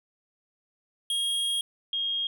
square / sine tone pair in turn, 3263 / 3249 Hz, G#7 / G#7, -31 / -39 cents, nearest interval unison, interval 8 cents, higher first, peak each -26 dBFS, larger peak neither, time 1.1-1.61 / 1.93-2.27 s, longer first, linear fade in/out 2 ms, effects none

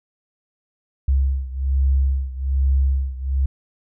sine beating tone pair, 66.9 / 68.1 Hz, C2 / C#2, +39 / -30 cents, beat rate 1.2 Hz, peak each -18 / -21 dBFS, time 1.08-3.46 s, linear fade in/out 5 ms, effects none

